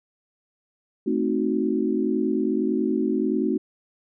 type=chord; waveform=sine; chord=A diminished seventh; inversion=none; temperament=equal; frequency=220 / 261.6 / 311.1 / 370 Hz; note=A3 / C4 / Eb4 / Gb4; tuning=0 / 0 / 0 / 0 cents; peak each=-26 dBFS; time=1.06-3.58 s; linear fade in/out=10 ms; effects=none